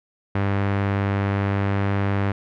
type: tone with low-pass filter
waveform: sawtooth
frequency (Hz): 99.4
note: G2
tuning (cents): +25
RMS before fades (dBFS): -22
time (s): 0.35-2.32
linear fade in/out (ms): 5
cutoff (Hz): 2000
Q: 1.3
effects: none